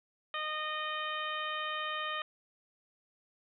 harmonic tone, 615 Hz, D#5, 20 cents flat, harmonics 1 / 2 / 3 / 4 / 5 / 6, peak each -44 / -37 / -40 / -44 / -41 / -46 dBFS, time 0.34-2.22 s, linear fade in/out 2 ms, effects none

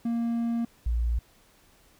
triangle / sine tone pair in turn, 233.1 / 58.27 Hz, A#3 / A#1, 0 / 0 cents, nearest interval 2 octaves, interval 2400 cents, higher first, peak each -23 dBFS, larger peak neither, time 0.05-0.65 / 0.86-1.19 s, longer first, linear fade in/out 5 ms, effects pink hiss -60 dBFS RMS until 1.99 s

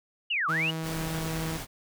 sine linear two-way sweep, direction down then up, 2993 to 1108.7 to 2993 Hz, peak -25 dBFS, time 0.3-0.71 s, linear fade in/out 10 ms, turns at 0.48 s
sawtooth tone, 161 Hz, E3, 41 cents flat, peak -27 dBFS, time 0.48-1.58 s, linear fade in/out 20 ms
pink noise, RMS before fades -37 dBFS, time 0.82-1.67 s, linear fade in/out 50 ms
effects none

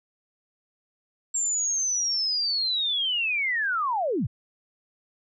sine linear sweep, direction down, 7459 to 81.3 Hz, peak -23 dBFS, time 1.34-4.27 s, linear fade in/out 10 ms, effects none

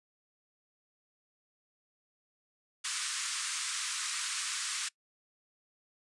white band-pass noise, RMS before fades -36 dBFS, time 2.84-4.89 s, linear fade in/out 10 ms, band 1100 to 9400 Hz, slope 48 dB/octave, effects noise-tail reverb RT60 0.1 s tail -23 dB re dry + resampled to 24000 Hz

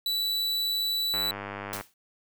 45% pulse tone, 3951 Hz, B7, in tune, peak -26 dBFS, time 0.06-1.31 s, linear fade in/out 2 ms
click train, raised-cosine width 0.5 ms, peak -20 dBFS, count 68, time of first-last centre 1.14-1.81 s, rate 100 Hz
white noise with exponential decay, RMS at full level -32 dBFS, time 1.73-1.94 s, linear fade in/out 2 ms, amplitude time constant 44 ms
effects none

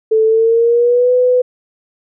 sine tone with pitch glide, 440 to 499.6 Hz, A4 to B4, 0 to +20 cents, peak -8 dBFS, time 0.11-1.42 s, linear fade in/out 10 ms, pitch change +220 cents, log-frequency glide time 0.25-1.12 s, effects none

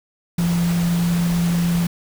sine tone in noise, 171.9 Hz, F3, 27 cents flat, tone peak -16 dBFS, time 0.38-1.87 s, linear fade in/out 5 ms, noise pink, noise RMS -30 dBFS, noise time 0.38-1.87 s, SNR +11 dB, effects none

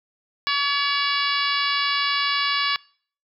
harmonic tone, 568 Hz, C#5, 42 cents sharp, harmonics 2 / 3 / 4 / 5 / 6 / 7 / 8 / 9, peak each -25 / -27 / -28 / -29 / -30 / -30 / -31 / -32 dBFS, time 0.47-2.76 s, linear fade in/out 0 ms, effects noise-tail reverb RT60 0.5 s tail -24 dB re dry

